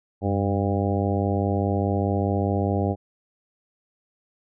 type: harmonic tone with a mistuned harmonic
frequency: 100 Hz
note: G2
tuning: 35 cents sharp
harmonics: 1 / 2 / 3 / 4 / 5 / 6 / 7 / 8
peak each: -24 / -27 / -29 / -30 / -31 / -32 / -32 / -33 dBFS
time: 0.21-2.96 s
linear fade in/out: 50 ms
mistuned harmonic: 1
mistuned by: -86 cents
effects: none